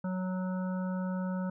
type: harmonic tone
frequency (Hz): 185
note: F#3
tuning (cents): 0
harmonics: 1 / 3 / 5 / 7 / 8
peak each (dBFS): -31 / -41 / -45 / -48 / -49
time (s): 0.04-1.5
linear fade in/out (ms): 5
effects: none